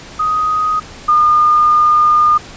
sine tone pair in turn, 1250 / 1215.8 Hz, D#6 / D#6, +8 / -40 cents, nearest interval unison, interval 48 cents, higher first, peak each -12 / -7 dBFS, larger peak second, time 0.19-0.8 / 1.08-2.38 s, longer second, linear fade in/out 10 ms, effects pink hiss -34 dBFS RMS until 2.56 s + resampled to 16000 Hz

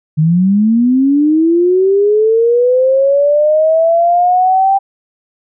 sine linear sweep, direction up, 150 to 789 Hz, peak -7 dBFS, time 0.17-4.79 s, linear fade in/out 20 ms, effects none

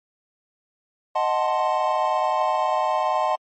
triangle chord, D# diminished seventh, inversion none, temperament equal, 622.3 / 740 / 880 / 1046.5 Hz, D#5 / F#5 / A5 / C6, 0 / 0 / 0 / 0 cents, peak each -23 dBFS, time 1.15-3.36 s, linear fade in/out 10 ms, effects MP3 32 kbps

